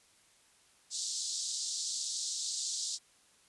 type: band-pass noise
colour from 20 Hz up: white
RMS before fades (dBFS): -37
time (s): 0.9-2.99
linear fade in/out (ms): 50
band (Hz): 3800 to 8100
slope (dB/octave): 48
effects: white hiss -65 dBFS RMS until 3.48 s + resampled to 24000 Hz

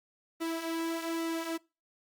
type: tone with flanger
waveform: sawtooth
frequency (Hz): 329.6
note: E4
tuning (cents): 0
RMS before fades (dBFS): -34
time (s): 0.4-1.58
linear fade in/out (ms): 20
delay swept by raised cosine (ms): 1.2 to 4.7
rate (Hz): 1.2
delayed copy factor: -0.55
effects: noise-tail reverb RT60 0.3 s tail -24 dB re dry + Opus 32 kbps

